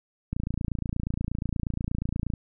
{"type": "click train", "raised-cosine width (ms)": 5, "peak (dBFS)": -16, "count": 58, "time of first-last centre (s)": [0.33, 2.337], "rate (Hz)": 28.4, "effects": []}